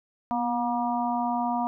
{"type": "harmonic tone with a mistuned harmonic", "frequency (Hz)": 239, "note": "A#3", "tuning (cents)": 43, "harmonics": [1, 3, 4, 5], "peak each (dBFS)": [-29, -28, -29, -37], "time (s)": [0.31, 1.67], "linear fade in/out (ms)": 0, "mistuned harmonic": 1, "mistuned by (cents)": 30, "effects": []}